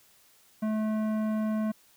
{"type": "tone with tanh clipping", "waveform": "sine", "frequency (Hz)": 216.4, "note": "A3", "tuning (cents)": -29, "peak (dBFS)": -28, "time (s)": [0.62, 1.72], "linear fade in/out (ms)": 10, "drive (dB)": 14, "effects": ["white hiss -61 dBFS RMS until 1.96 s"]}